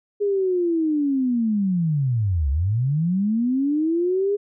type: linear two-way sweep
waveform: sine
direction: down then up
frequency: 414 to 65.41 to 414 Hz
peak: -18 dBFS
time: 0.2-4.37 s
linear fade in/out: 20 ms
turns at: 2.5 s
effects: none